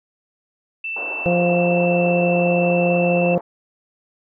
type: tone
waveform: sine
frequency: 2663 Hz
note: E7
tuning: 17 cents sharp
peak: -24 dBFS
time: 0.84-3.35 s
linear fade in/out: 5 ms
type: band-pass noise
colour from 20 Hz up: white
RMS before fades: -34 dBFS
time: 0.96-3.41 s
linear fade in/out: 5 ms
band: 350 to 920 Hz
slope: 24 dB/octave
type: harmonic tone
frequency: 174.9 Hz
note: F3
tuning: 3 cents sharp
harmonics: 1 / 2 / 3 / 4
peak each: -19 / -25 / -18 / -24 dBFS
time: 1.26-3.38 s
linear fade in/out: 0 ms
effects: none